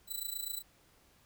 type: tone with amplitude modulation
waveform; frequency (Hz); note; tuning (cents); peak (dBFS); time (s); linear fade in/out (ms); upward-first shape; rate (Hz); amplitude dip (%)
5% pulse; 3982; B7; +14; -26; 0.07-0.63; 50; sine; 28; 80
effects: pink hiss -66 dBFS RMS until 1.25 s